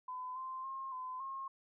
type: tone with pitch steps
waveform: sine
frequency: 1011 / 1042 / 1069 / 1021 / 1076 Hz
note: B5 / C6 / C6 / C6 / C6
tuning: +40 / -7 / +37 / -43 / +48 cents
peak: -40 dBFS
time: 0.08-1.48 s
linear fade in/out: 5 ms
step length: 280 ms
effects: none